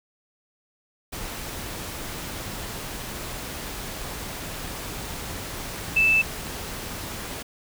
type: tone in noise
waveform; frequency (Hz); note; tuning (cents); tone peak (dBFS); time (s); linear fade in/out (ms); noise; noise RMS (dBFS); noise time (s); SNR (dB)
sine; 2637; E7; 0; -16; 5.96-6.22; 10; pink; -34; 1.12-7.43; +15
effects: none